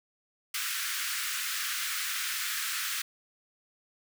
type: high-pass noise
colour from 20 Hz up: pink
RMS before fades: -33 dBFS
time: 0.54-3.02 s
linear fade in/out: 5 ms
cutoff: 1300 Hz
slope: 48 dB/octave
effects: none